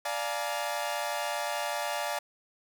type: chord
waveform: sawtooth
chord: Bb dominant seventh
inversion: first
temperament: equal with one note detuned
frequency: 587.3 / 698.5 / 844.2 / 932.3 Hz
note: D5 / F5 / Ab5 / Bb5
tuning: 0 / 0 / +28 / 0 cents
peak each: -31 / -32 / -32 / -35 dBFS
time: 0.05-2.19 s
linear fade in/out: 5 ms
effects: none